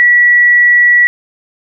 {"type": "tone", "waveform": "sine", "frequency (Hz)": 1940, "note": "B6", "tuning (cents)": -31, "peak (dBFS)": -4, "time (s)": [0, 1.07], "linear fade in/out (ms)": 0, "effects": []}